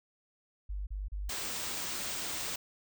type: tone bursts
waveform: sine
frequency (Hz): 49.44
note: G1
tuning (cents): +15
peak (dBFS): -34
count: 3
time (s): 0.69-1.298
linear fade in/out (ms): 10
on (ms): 180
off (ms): 34
type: band-stop noise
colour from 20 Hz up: white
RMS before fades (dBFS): -37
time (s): 1.29-2.56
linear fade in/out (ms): 5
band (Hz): 9400 to 15000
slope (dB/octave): 96
effects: none